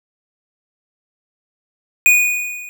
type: tone with level ramp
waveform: square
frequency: 2466 Hz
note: D#7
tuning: 16 cents flat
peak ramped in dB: -7 to -32 dBFS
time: 2.06-2.69 s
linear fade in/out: 0 ms
effects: none